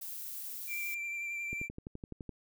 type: noise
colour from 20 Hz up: violet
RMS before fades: -42 dBFS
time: 0.01-0.95 s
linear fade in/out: 10 ms
type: tone with vibrato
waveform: triangle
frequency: 2357 Hz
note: D7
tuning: 6 cents sharp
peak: -34 dBFS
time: 0.67-1.69 s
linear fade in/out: 50 ms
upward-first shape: triangle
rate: 11 Hz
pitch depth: 22 cents each way
type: click train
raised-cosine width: 3 ms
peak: -29 dBFS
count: 10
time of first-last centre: 1.53-2.293 s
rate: 11.8 Hz
effects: none